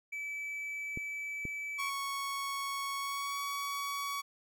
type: tone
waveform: triangle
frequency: 2304 Hz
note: D7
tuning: 34 cents flat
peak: -35 dBFS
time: 0.12-1.9 s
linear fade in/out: 10 ms
type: clicks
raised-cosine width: 3 ms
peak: -27 dBFS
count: 2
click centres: 0.974 / 1.453 s
type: tone with pitch glide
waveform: sawtooth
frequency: 1109 to 1127.1 Hz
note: C#6 to C#6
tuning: 0 to +28 cents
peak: -31 dBFS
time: 1.78-4.22 s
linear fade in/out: 20 ms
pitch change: +28 cents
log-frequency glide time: 2.98-3.39 s
effects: none